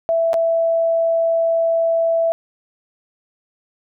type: tone with dropouts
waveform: sine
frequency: 662 Hz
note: E5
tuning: 7 cents sharp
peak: -14 dBFS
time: 0.09-2.32 s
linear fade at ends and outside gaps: 0 ms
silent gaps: 0.332-0.341 s
effects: none